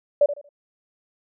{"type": "tone with echo", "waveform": "sine", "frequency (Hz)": 579, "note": "D5", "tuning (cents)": -25, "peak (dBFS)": -12, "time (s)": [0.21, 0.26], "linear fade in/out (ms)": 5, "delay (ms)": 77, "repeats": 3, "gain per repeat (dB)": -12, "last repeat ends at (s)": 0.491, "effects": []}